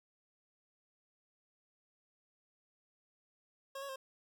25% pulse tone with pitch steps, 544 / 556 / 532 Hz, C#5 / C#5 / C5, -33 / +5 / +29 cents, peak -38 dBFS, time 3.75-3.96 s, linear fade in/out 5 ms, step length 70 ms, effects none

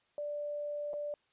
sine tone with dropouts, 587.3 Hz, D5, in tune, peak -35 dBFS, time 0.18-1.14 s, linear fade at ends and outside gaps 1 ms, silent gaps 0.933-0.938 s, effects white hiss -73 dBFS RMS until 1.32 s + resampled to 8000 Hz

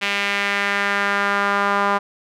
sawtooth tone with band-pass filter sweep, 201 Hz, G3, 44 cents sharp, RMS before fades -20 dBFS, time 0.01-1.99 s, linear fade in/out 20 ms, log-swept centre 2500 to 1100 Hz, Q 2.1, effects none

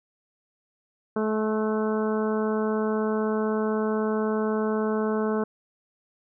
harmonic tone with a mistuned harmonic, 216.1 Hz, A3, 31 cents flat, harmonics 1 / 2 / 3 / 4 / 5 / 6 / 7, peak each -26 / -26 / -34 / -37 / -36 / -38 / -40 dBFS, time 1.16-5.44 s, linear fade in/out 5 ms, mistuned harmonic 6, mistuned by +21 cents, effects none

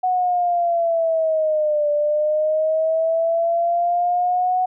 sine linear two-way sweep, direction down then up, 740 to 587.3 to 740 Hz, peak -16 dBFS, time 0.03-4.66 s, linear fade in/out 10 ms, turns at 1.9 s, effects none

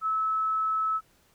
sine tone, 1300 Hz, E6, 24 cents flat, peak -24 dBFS, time 0.01-1.01 s, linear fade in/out 50 ms, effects pink hiss -64 dBFS RMS until 1.34 s

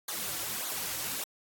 white noise with flanger, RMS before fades -35 dBFS, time 0.08-1.24 s, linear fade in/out 5 ms, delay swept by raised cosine 0.37 to 4.87 ms, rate 1.7 Hz, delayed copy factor -0.95, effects AAC 64 kbps

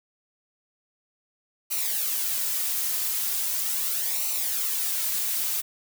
blue noise with flanger, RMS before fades -27 dBFS, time 1.7-5.62 s, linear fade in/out 20 ms, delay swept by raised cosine 0.59 to 3.59 ms, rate 0.39 Hz, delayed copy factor -0.6, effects none

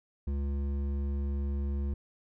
sine tone with hard clipping, 70.1 Hz, C#2, 20 cents sharp, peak -31 dBFS, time 0.27-1.94 s, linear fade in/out 5 ms, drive 10 dB, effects none

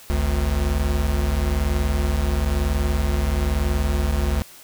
square tone pair together, 50.77 / 71.8 Hz, G#1 / D2, -39 / -39 cents, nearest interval tritone, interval 600 cents, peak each -24 / -21 dBFS, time 0.1-4.42 s, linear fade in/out 0 ms, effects white hiss -45 dBFS RMS until 4.63 s

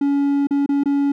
triangle tone with dropouts, 282 Hz, C#4, 30 cents sharp, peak -13 dBFS, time 0.01-1.12 s, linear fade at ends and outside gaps 5 ms, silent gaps 0.471-0.508 / 0.662-0.69 / 0.836-0.857 s, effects none

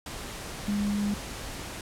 sine tone in noise, 204.9 Hz, G#3, 23 cents flat, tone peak -25 dBFS, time 0.68-1.14 s, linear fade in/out 2 ms, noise pink, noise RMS -38 dBFS, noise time 0.06-1.81 s, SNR +10 dB, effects low-pass 11000 Hz 12 dB/octave

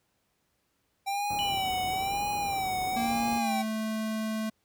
square tone with vibrato, 781 Hz, G5, 7 cents flat, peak -29 dBFS, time 1.06-3.63 s, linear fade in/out 20 ms, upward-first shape sine, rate 1 Hz, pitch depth 91 cents each way
pink band-stop noise, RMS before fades -40 dBFS, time 1.3-3.38 s, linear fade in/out 2 ms, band 1100 to 14000 Hz, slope 24 dB/octave
sine tone with exponential decay, 2960 Hz, F#7, in tune, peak -29 dBFS, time 1.39-3.28 s, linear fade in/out 0 ms, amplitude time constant 410 ms
square tone with pitch glide, 233.1 to 218.7 Hz, A#3 to A3, 0 to -10 cents, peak -30 dBFS, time 2.96-4.5 s, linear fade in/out 10 ms, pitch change -110 cents, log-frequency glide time 3.38-3.52 s
effects pink hiss -74 dBFS RMS until 4.64 s + high-pass 60 Hz 12 dB/octave

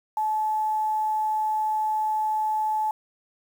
sine tone with quantisation, 863 Hz, A5, 34 cents flat, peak -22 dBFS, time 0.17-2.91 s, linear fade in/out 2 ms, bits 8, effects none

